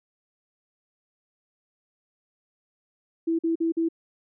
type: tone bursts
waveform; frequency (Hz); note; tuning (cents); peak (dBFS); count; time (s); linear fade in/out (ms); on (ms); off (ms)
sine; 329.6; E4; 0; -21; 4; 3.27-3.888; 10; 120; 46
effects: none